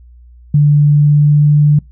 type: tone with pitch glide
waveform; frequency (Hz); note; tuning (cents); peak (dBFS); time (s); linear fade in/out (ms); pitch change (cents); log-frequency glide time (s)
sine; 146.83 to 147.94; D3 to D3; 0 to +13; -5; 0.54-1.79; 5; +13; 0.91-1.52
effects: noise-tail reverb RT60 0.2 s tail -26 dB re dry + added 60 Hz sine -37 dBFS peak until 1.91 s